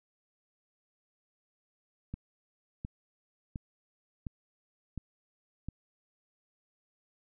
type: click train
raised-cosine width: 5 ms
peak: -25 dBFS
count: 6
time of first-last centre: 2.14-5.686 s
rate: 1.41 Hz
effects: none